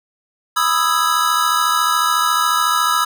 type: chord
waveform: square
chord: E major seventh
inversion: second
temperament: equal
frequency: 987.8 / 1244.5 / 1318.5 / 1661.2 Hz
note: B5 / D#6 / E6 / G#6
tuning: 0 / 0 / 0 / 0 cents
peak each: -22 / -19 / -19 / -25 dBFS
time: 0.56-3.05 s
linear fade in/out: 10 ms
effects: none